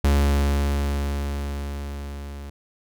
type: tone with level ramp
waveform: 45% pulse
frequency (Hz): 70.9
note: C#2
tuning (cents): +40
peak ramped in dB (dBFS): -15 to -34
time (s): 0.04-2.5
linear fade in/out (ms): 5
effects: none

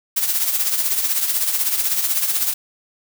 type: noise with tremolo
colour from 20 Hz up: blue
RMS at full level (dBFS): -17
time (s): 0.16-2.54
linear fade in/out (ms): 10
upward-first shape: triangle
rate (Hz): 16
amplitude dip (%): 65
effects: none

